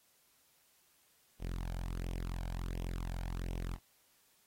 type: tone with flanger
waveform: sawtooth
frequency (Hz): 43.65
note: F1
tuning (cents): 0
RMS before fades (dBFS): -39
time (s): 1.39-3.79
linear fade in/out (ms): 50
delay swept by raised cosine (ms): 0.33 to 1.33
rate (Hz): 1.4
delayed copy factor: +0.6
effects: white hiss -70 dBFS RMS until 4.46 s + AAC 48 kbps